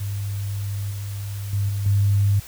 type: tone with level steps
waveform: sine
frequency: 100.5 Hz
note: G2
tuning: 44 cents sharp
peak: -24 / -27 / -19 / -22 / -15 dBFS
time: 0-2.4 s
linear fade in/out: 10 ms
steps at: 0.91 / 1.53 / 1.69 / 1.86 s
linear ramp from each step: 2 ms
effects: added 60 Hz sine -49 dBFS peak until 2.47 s + white hiss -42 dBFS RMS until 2.47 s